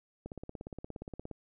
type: click train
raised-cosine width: 2 ms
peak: -28 dBFS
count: 19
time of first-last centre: 0.26-1.313 s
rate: 17.1 Hz
effects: none